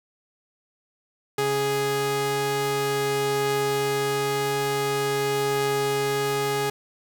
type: tone pair together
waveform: sawtooth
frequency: 138.59 / 415.3 Hz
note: C#3 / G#4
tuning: 0 / 0 cents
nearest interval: octave + perfect fifth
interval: 1900 cents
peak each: -27 / -19 dBFS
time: 1.38-6.7 s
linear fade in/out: 5 ms
effects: 9-bit